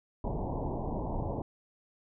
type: low-pass noise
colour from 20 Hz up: pink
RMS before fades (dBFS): -34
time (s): 0.24-1.42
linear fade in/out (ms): 2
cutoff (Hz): 990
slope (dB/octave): 96
effects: none